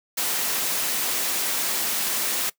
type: noise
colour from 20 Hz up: white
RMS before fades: -25 dBFS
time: 0.17-2.5 s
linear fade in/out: 10 ms
effects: noise-tail reverb RT60 0.1 s tail -20 dB re dry + high-pass 200 Hz 12 dB/octave